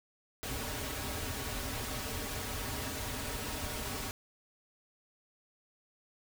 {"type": "noise with comb filter", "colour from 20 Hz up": "pink", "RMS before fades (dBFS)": -38, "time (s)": [0.43, 4.11], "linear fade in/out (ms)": 0, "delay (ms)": 5.8, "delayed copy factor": -0.8, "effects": []}